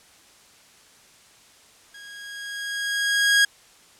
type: tone with level ramp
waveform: sawtooth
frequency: 1641 Hz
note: G#6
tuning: 21 cents flat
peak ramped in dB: -38 to -10 dBFS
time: 1.94-3.45 s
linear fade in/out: 5 ms
effects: white hiss -53 dBFS RMS until 3.99 s + low-pass 9000 Hz 12 dB/octave